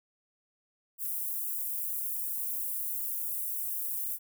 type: high-pass noise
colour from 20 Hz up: white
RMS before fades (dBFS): -34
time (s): 0.98-4.19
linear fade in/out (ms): 50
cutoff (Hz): 11000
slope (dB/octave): 24
effects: none